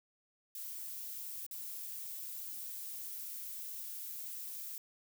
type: noise with dropouts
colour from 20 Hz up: violet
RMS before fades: -44 dBFS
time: 0.55-4.78 s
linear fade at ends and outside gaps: 1 ms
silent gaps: 1.465-1.511 s
effects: none